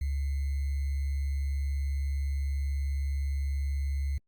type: tone with sample-and-hold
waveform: sine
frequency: 69.5 Hz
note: C#2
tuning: 5 cents sharp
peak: -27 dBFS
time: 0.01-4.18 s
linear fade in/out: 5 ms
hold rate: 2100 Hz
effects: Opus 48 kbps